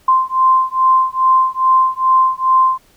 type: beating tone pair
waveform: sine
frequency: 1042 / 1044.4 Hz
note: C6 / C6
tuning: -7 / -3 cents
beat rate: 2.4 Hz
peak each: -13 dBFS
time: 0.08-2.78 s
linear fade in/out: 5 ms
effects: pink hiss -52 dBFS RMS until 2.96 s